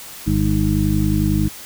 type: harmonic tone with a mistuned harmonic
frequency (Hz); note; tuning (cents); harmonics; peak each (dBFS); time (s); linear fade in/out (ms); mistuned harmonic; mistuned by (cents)
51; G#1; -31; 1 / 2 / 3 / 4 / 6; -21 / -21 / -21 / -21 / -21; 0.26-1.49; 20; 6; +24
effects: white hiss -36 dBFS RMS until 1.65 s